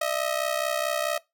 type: ring-modulated tone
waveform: sawtooth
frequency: 633 Hz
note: D#5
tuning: 30 cents sharp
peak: -18 dBFS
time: 0.01-1.18 s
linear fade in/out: 5 ms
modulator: 32.3 Hz
effects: noise-tail reverb RT60 0.2 s tail -21 dB re dry

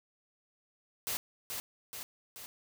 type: noise with echo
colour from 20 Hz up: white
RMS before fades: -35 dBFS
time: 1.07-1.17 s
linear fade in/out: 0 ms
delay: 430 ms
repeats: 3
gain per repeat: -4 dB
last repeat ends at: 2.46 s
effects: none

